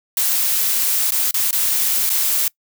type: noise with dropouts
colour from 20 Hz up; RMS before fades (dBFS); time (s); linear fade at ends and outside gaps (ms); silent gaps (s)
blue; -18; 0.17-2.48; 2; 1.107-1.12 / 1.31-1.342 / 1.509-1.528 / 2.094-2.1
effects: noise-tail reverb RT60 0.1 s tail -24 dB re dry